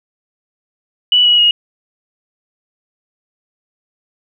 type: tone with pitch steps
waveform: sine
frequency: 2956 / 2917 / 2878 Hz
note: F#7 / F#7 / F#7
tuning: -2 / -25 / -49 cents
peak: -7 dBFS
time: 1.12-1.51 s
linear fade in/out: 2 ms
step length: 130 ms
effects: none